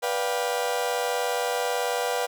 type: chord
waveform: 35% pulse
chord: G dominant seventh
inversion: first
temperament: just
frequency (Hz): 490 / 588 / 705.6 / 784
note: B4 / D5 / F5 / G5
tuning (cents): -14 / +2 / +18 / 0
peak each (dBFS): -26 / -31 / -29 / -30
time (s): 0.02-2.27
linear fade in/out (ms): 20
effects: none

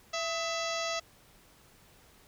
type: harmonic tone with a mistuned harmonic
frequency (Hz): 666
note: E5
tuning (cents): +18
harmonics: 1 / 2 / 3 / 4 / 5 / 6 / 7 / 8 / 9 / 10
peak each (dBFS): -35 / -38 / -40 / -41 / -42 / -43 / -43 / -44 / -45 / -45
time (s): 0.13-1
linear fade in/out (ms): 10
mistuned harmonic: 2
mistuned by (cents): -74
effects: pink hiss -60 dBFS RMS until 2.27 s

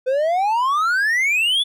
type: exponential sweep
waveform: triangle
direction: up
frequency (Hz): 500 to 3520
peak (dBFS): -14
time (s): 0.06-1.64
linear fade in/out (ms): 20
effects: none

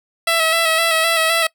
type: tone with vibrato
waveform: 10% pulse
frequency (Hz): 655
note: E5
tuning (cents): -11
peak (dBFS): -6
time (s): 0.27-1.47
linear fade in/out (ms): 5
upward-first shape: square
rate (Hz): 3.9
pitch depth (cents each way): 28
effects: noise-tail reverb RT60 0.1 s tail -22 dB re dry

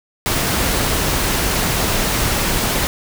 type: noise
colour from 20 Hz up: pink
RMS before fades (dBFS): -18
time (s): 0.26-2.87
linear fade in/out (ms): 0
effects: none

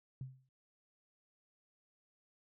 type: tone with exponential decay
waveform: sine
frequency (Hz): 130.81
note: C3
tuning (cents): 0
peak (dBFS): -38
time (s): 0.21-0.49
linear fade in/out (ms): 2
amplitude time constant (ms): 60
effects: none

